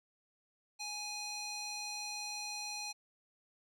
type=tone with band-pass filter; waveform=square; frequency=831 Hz; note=G#5; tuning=1 cent sharp; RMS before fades=-42 dBFS; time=0.79-2.93 s; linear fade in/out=20 ms; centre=5100 Hz; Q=1.5; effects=none